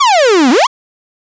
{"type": "exponential two-way sweep", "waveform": "45% pulse", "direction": "down then up", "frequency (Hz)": [1183, 233.1, 1183], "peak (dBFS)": -6, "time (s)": [0, 0.67], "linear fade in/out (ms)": 10, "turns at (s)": 0.5, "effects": ["resampled to 16000 Hz", "7-bit"]}